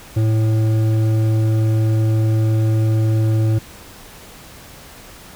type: tone with hard clipping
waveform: sine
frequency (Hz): 110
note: A2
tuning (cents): 0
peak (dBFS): -15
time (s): 0.16-3.59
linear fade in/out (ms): 10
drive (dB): 9
effects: pink hiss -40 dBFS RMS until 5.35 s